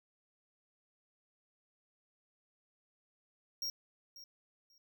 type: tone with echo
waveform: square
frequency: 5588 Hz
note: F8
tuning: in tune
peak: -36 dBFS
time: 3.62-3.7 s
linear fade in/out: 2 ms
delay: 540 ms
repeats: 2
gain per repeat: -15 dB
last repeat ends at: 4.78 s
effects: none